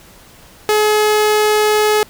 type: tone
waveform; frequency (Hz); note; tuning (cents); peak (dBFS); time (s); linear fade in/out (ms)
sawtooth; 424.7; G#4; +39; -7; 0.69-2.03; 0
effects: pink hiss -43 dBFS RMS until 2.09 s